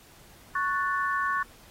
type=chord; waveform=sine; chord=F# minor; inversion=second; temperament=equal; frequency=1108.7 / 1480 / 1760 Hz; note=C#6 / F#6 / A6; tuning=0 / 0 / 0 cents; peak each=-27 / -31 / -31 dBFS; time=0.55-1.43 s; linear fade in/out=5 ms; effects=pink hiss -54 dBFS RMS until 1.7 s + AAC 48 kbps